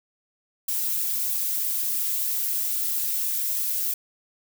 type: noise with flanger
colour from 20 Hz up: violet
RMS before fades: -26 dBFS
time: 0.68-3.94 s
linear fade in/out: 5 ms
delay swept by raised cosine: 1.3 to 5.9 ms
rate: 3.1 Hz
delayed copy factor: -0.75
effects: none